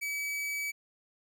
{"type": "tone", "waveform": "45% pulse", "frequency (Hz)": 2286, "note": "D7", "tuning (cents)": -47, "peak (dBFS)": -32, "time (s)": [0.01, 0.72], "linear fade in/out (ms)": 20, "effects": []}